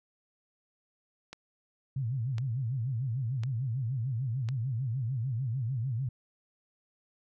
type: click train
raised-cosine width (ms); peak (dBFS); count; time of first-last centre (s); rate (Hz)
0.2; -25; 4; 1.33-4.488; 0.95
type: tone with vibrato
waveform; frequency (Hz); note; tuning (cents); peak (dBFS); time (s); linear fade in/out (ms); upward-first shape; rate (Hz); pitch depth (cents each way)
sine; 123.47; B2; 0; -29; 1.96-6.09; 5; sine; 6.7; 200
effects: none